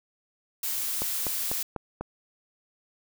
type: noise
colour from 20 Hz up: blue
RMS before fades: -30 dBFS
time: 0.63-1.63 s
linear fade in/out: 5 ms
type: click train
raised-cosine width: 1 ms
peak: -18 dBFS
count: 5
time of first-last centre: 1.02-2.01 s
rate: 4.04 Hz
effects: none